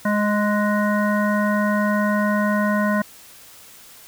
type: harmonic tone with a mistuned harmonic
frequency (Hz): 207.7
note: G#3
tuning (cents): 0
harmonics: 1 / 3 / 5 / 7 / 9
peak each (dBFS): -19 / -24 / -26 / -27 / -29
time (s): 0.05-3.02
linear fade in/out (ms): 5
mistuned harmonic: 7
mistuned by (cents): +25
effects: white hiss -45 dBFS RMS until 4.07 s